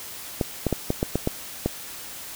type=clicks; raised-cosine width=2 ms; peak=-8 dBFS; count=8; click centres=0.412 / 0.667 / 0.727 / 0.904 / 1.029 / 1.156 / 1.274 / 1.66 s; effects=white hiss -38 dBFS RMS until 2.35 s